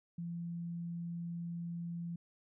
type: tone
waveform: sine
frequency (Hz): 170.5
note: F3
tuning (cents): -41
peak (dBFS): -38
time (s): 0.18-2.16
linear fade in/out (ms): 5
effects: none